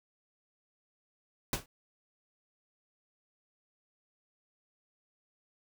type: noise with exponential decay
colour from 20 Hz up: pink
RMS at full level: -27 dBFS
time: 1.53-1.66 s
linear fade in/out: 2 ms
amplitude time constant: 28 ms
effects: none